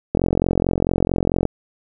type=click train; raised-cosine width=2 ms; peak=-4 dBFS; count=59; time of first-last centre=0.15-1.453 s; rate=44.5 Hz; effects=none